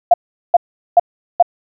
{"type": "tone bursts", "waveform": "sine", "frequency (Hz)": 698.5, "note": "F5", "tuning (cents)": 0, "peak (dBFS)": -3, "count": 4, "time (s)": [0.11, 1.426], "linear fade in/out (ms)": 5, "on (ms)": 29, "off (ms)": 400, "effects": []}